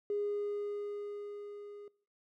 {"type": "tone with level ramp", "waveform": "triangle", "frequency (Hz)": 411, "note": "G#4", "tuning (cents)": -18, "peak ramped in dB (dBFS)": [-27, -45], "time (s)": [0.1, 1.88], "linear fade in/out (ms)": 2, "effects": ["noise-tail reverb RT60 0.6 s tail -23 dB re dry", "tanh soft clip ceiling -29 dBFS"]}